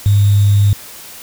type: tone with sample-and-hold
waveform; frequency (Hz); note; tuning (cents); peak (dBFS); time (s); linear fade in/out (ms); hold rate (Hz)
sine; 101.5; G#2; -39; -7; 0.06-0.73; 0; 3675
effects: white hiss -34 dBFS RMS until 1.22 s